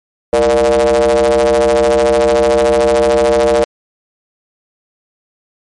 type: ring-modulated tone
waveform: square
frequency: 65.41 Hz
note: C2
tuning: in tune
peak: -6 dBFS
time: 0.33-3.64 s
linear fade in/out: 0 ms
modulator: 530 Hz
effects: MP3 48 kbps